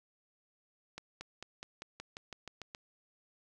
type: accelerating click train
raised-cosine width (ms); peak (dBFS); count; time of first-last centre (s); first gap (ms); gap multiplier
0.2; -26; 11; 0.98-2.749; 230; 0.94
effects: none